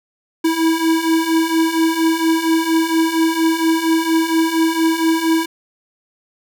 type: beating tone pair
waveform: square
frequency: 322.5 / 326.8 Hz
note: E4 / E4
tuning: -38 / -15 cents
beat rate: 4.3 Hz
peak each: -20 / -16 dBFS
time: 0.44-5.46 s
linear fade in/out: 10 ms
effects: none